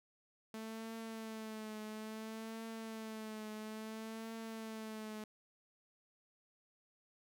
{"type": "tone with vibrato", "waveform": "sawtooth", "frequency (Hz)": 220, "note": "A3", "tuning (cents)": 0, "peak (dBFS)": -40, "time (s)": [0.54, 5.24], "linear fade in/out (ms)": 2, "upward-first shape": "triangle", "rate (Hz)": 0.59, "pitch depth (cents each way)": 46, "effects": []}